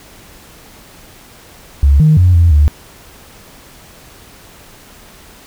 sine tone with pitch steps, 70.2 / 154.9 / 90.1 / 84.8 / 74.1 Hz, C#2 / D#3 / F#2 / E2 / D2, +22 / -7 / -45 / +50 / +16 cents, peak -4 dBFS, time 1.83-2.68 s, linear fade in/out 0 ms, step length 170 ms, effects tanh soft clip ceiling 0 dBFS + pink hiss -40 dBFS RMS until 5.46 s

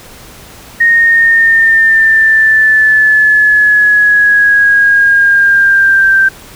sine exponential sweep, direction down, 1860 to 1564 Hz, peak -4 dBFS, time 0.8-6.29 s, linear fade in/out 10 ms, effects pink hiss -34 dBFS RMS until 6.55 s

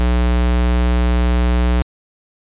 square tone, 60.6 Hz, B1, 32 cents flat, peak -13 dBFS, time 0-1.82 s, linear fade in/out 0 ms, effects resampled to 8000 Hz

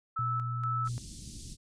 sine tone with tremolo, 1310 Hz, E6, 11 cents flat, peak -30 dBFS, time 0.16-0.89 s, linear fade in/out 10 ms, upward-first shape square, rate 2.1 Hz, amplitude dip 55%
sine tone, 120 Hz, B2, 49 cents flat, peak -32 dBFS, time 0.19-0.98 s, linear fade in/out 0 ms
pink band-stop noise, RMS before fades -44 dBFS, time 0.84-1.57 s, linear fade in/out 50 ms, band 260 to 4200 Hz, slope 24 dB/octave
effects resampled to 22050 Hz

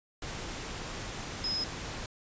sine tone in noise, 5110 Hz, D#8, 45 cents sharp, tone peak -30 dBFS, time 1.44-1.64 s, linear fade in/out 2 ms, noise pink, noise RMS -39 dBFS, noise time 0.22-2.06 s, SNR +6 dB, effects resampled to 16000 Hz

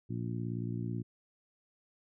harmonic tone, 58.27 Hz, A#1, in tune, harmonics 2 / 3 / 4 / 5 / 6, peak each -36 / -40 / -42 / -44 / -46 dBFS, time 0.09-1.03 s, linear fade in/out 20 ms, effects none

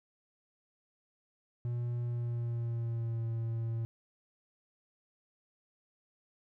triangle tone with pitch glide, 120.1 to 114.48 Hz, B2 to A#2, -48 to -31 cents, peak -30 dBFS, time 1.65-3.85 s, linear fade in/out 0 ms, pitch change -83 cents, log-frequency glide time 2.03-3.26 s, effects none

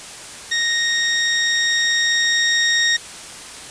20% pulse tone with level ramp, 1864.7 Hz, A#6, in tune, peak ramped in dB -12 to -9 dBFS, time 0.51-2.97 s, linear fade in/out 10 ms, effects white hiss -35 dBFS RMS until 3.7 s + resampled to 22050 Hz

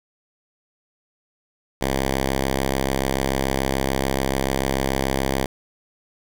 5% pulse tone, 66.9 Hz, C2, 39 cents sharp, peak -9 dBFS, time 1.81-5.46 s, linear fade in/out 5 ms, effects none

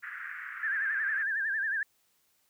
white band-pass noise, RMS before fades -41 dBFS, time 0.02-1.24 s, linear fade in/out 20 ms, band 1400 to 1900 Hz, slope 48 dB/octave
sine tone with vibrato, 1679 Hz, G#6, 18 cents sharp, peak -28 dBFS, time 0.63-1.83 s, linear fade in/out 2 ms, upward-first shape sine, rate 11 Hz, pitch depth 120 cents each way
effects white hiss -71 dBFS RMS until 2.49 s

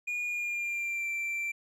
triangle tone with pitch glide, 2439 to 2349 Hz, D#7 to D7, -35 to 0 cents, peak -29 dBFS, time 0.07-1.52 s, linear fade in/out 10 ms, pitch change -65 cents, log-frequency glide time 0.25-1.08 s, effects none

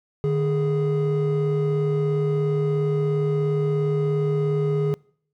triangle tone pair together, 150.78 / 415.3 Hz, D3 / G#4, +46 / 0 cents, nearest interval octave + tritone, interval 1754 cents, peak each -19 / -20 dBFS, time 0.24-4.94 s, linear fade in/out 0 ms, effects noise-tail reverb RT60 0.6 s tail -26 dB re dry + tanh soft clip ceiling -12 dBFS

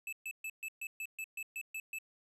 square tone bursts, 2618 Hz, E7, 13 cents flat, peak -39 dBFS, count 11, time 0.07-1.986 s, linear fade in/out 2 ms, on 56 ms, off 130 ms, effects resampled to 32000 Hz

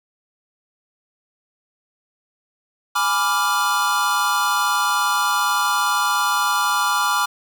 square chord, G# diminished seventh, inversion none, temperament equal, 830.6 / 987.8 / 1174.7 / 1396.9 Hz, G#5 / B5 / D6 / F6, 0 / 0 / 0 / 0 cents, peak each -27 / -24 / -22 / -23 dBFS, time 2.95-7.26 s, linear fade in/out 10 ms, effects none

